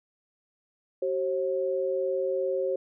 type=tone pair together; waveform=sine; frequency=380 / 537.4 Hz; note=F#4 / C5; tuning=+46 / +46 cents; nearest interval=tritone; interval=600 cents; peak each=-29 / -27 dBFS; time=1.02-2.76 s; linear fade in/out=5 ms; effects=none